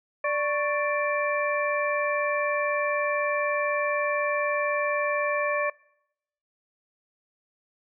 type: harmonic tone with a mistuned harmonic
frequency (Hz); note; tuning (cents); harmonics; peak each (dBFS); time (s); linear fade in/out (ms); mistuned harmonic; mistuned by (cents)
588; D5; +2; 1 / 2 / 3 / 4; -26 / -29 / -31 / -32; 0.24-5.7; 5; 2; -100
effects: noise-tail reverb RT60 0.8 s tail -24 dB re dry